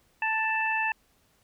harmonic tone, 882 Hz, A5, 4 cents sharp, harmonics 1 / 2 / 3, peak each -29 / -29 / -29 dBFS, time 0.22-0.92 s, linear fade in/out 2 ms, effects pink hiss -66 dBFS RMS until 1.43 s

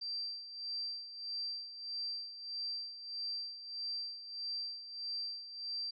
sine tone with tremolo, 4699 Hz, D8, in tune, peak -36 dBFS, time 0.01-5.91 s, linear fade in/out 10 ms, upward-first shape sine, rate 1.6 Hz, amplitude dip 70%, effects none

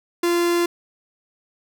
45% pulse tone, 345.6 Hz, F4, 18 cents flat, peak -17 dBFS, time 0.23-0.66 s, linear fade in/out 5 ms, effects none

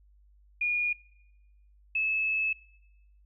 sine tone pair in turn, 2437 / 2602 Hz, D#7 / E7, -37 / -23 cents, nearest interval minor second, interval 114 cents, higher second, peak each -25 dBFS, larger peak neither, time 0.61-0.93 / 1.95-2.53 s, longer second, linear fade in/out 5 ms, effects noise-tail reverb RT60 1.0 s tail -23 dB re dry + added 50 Hz sine -57 dBFS peak until 3.25 s

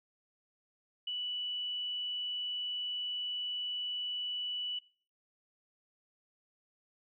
sine tone, 2960 Hz, F#7, in tune, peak -34 dBFS, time 1.07-4.79 s, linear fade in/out 5 ms, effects noise-tail reverb RT60 0.4 s tail -20 dB re dry

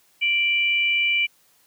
sine tone pair together, 2349 / 2955 Hz, D7 / F#7, 0 / -3 cents, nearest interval major third, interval 397 cents, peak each -19 / -24 dBFS, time 0.21-1.27 s, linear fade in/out 20 ms, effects white hiss -60 dBFS RMS until 1.66 s + high-pass 80 Hz 12 dB/octave

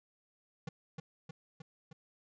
square tone with echo, 159.7 Hz, D#3, 45 cents sharp, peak -38 dBFS, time 0.67-0.69 s, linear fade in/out 5 ms, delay 310 ms, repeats 4, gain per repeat -3 dB, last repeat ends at 1.93 s, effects resampled to 16000 Hz

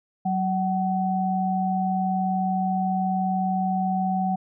sine tone pair together, 187.4 / 753.5 Hz, F#3 / F#5, +22 / +31 cents, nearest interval 2 octaves, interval 2409 cents, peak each -24 dBFS, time 0.25-4.36 s, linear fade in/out 10 ms, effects none

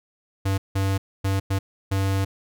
square tone bursts at uneven times, 97.1 Hz, G2, 16 cents flat, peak -21 dBFS, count 5, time 0.45-0.58 / 0.75-0.98 / 1.24-1.4 / 1.5-1.59 / 1.91-2.25 s, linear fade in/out 10 ms, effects none

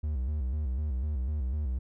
triangle tone with vibrato, 69.1 Hz, C#2, 5 cents flat, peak -26 dBFS, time 0.03-1.79 s, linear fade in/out 10 ms, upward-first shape square, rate 4 Hz, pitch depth 150 cents each way, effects none

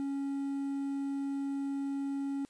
triangle tone with quantisation, 277.2 Hz, C#4, in tune, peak -30 dBFS, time 0-2.45 s, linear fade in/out 0 ms, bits 10, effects white hiss -66 dBFS RMS until 2.49 s + resampled to 22050 Hz

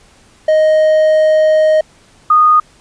triangle / sine tone pair in turn, 623 / 1233.8 Hz, D#5 / D#6, +2 / -15 cents, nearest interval octave, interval 1183 cents, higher second, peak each -5 dBFS, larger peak neither, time 0.48-1.81 / 2.3-2.6 s, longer first, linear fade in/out 5 ms, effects pink hiss -47 dBFS RMS until 2.8 s + resampled to 22050 Hz

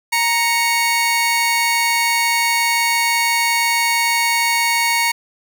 sawtooth tone pair together, 934.3 / 2217 Hz, A#5 / C#7, +4 / 0 cents, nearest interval octave + minor third, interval 1496 cents, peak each -14 dBFS, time 0.12-5.12 s, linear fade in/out 10 ms, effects none

